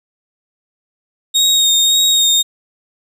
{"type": "tone with vibrato", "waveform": "30% pulse", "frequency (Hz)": 3729, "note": "A#7", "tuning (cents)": 0, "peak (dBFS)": -7, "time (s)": [1.34, 2.43], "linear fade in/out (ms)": 20, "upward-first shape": "sine", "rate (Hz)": 1.8, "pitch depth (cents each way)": 23, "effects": []}